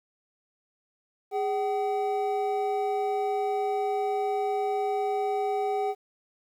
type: tone pair together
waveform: triangle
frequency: 412.1 / 762 Hz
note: G#4 / G5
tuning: -13 / -49 cents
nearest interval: major seventh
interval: 1064 cents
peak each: -26 dBFS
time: 1.31-5.95 s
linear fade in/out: 50 ms
effects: 10-bit